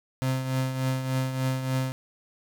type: tone with tremolo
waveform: 35% pulse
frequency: 130.81 Hz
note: C3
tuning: in tune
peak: -21 dBFS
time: 0.22-1.92 s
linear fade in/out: 0 ms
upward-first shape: triangle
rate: 3.4 Hz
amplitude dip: 60%
effects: none